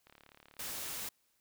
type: click train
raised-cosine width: 0.3 ms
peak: -40 dBFS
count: 21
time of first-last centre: 0.07-0.622 s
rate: 36.2 Hz
type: noise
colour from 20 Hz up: white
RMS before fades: -41 dBFS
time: 0.59-1.09 s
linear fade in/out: 5 ms
effects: white hiss -75 dBFS RMS until 1.4 s